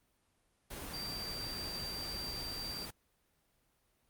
sine tone in noise, 4699 Hz, D8, in tune, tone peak -40 dBFS, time 0.93-2.86 s, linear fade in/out 10 ms, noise pink, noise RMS -44 dBFS, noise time 0.7-2.91 s, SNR +1 dB, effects pink hiss -75 dBFS RMS until 4.09 s + Opus 32 kbps

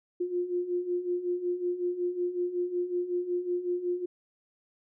sine beating tone pair, 351.4 / 356.8 Hz, F4 / F4, +11 / +37 cents, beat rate 5.4 Hz, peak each -34 / -29 dBFS, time 0.2-4.06 s, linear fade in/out 10 ms, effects none

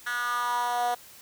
10% pulse tone with high-pass filter sweep, 242.5 Hz, B3, 31 cents flat, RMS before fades -28 dBFS, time 0.06-0.95 s, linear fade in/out 10 ms, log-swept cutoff 1600 to 650 Hz, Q 4.7, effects white hiss -50 dBFS RMS until 1.21 s

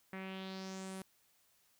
sawtooth tone with low-pass filter sweep, 190 Hz, F#3, 46 cents sharp, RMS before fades -45 dBFS, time 0.13-1.02 s, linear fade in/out 2 ms, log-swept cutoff 2000 to 11000 Hz, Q 3.3, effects white hiss -72 dBFS RMS until 1.79 s

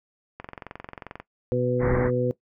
click train, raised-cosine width 0.5 ms, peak -21 dBFS, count 19, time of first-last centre 0.4-1.2 s, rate 22.5 Hz
harmonic tone, 124.3 Hz, B2, 12 cents sharp, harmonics 1 / 2 / 3 / 4, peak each -27 / -29 / -28 / -24 dBFS, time 1.52-2.31 s, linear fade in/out 0 ms
pink low-pass noise, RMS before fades -27 dBFS, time 1.79-2.11 s, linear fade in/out 50 ms, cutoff 2100 Hz, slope 96 dB/octave
effects noise-tail reverb RT60 0.1 s tail -18 dB re dry

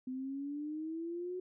sine exponential sweep, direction up, 253.9 to 369.3 Hz, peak -37 dBFS, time 0.07-1.4 s, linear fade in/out 5 ms, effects none

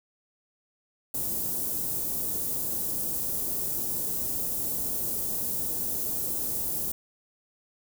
white band-stop noise, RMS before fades -30 dBFS, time 1.14-6.92 s, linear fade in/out 5 ms, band 440 to 11000 Hz, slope 12 dB/octave, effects none

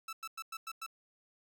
sawtooth tone bursts, 1318.5 Hz, E6, in tune, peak -36 dBFS, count 6, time 0.08-0.864 s, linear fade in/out 5 ms, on 49 ms, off 98 ms, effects none

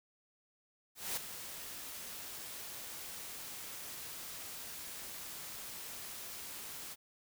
white noise with ADSR envelope, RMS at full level -36 dBFS, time 0.95-6.96 s, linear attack 220 ms, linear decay 7 ms, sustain -10 dB, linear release 38 ms, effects none

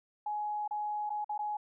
sine tone with dropouts, 839 Hz, G#5, 17 cents sharp, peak -32 dBFS, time 0.26-1.57 s, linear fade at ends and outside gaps 5 ms, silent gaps 0.678-0.709 / 1.095-1.102 / 1.245-1.293 / 1.379-1.39 s, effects none

